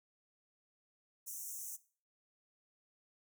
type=high-pass noise; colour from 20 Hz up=pink; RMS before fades=-45 dBFS; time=1.26-1.77 s; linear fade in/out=20 ms; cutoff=5900 Hz; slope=96 dB/octave; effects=noise-tail reverb RT60 0.4 s tail -18 dB re dry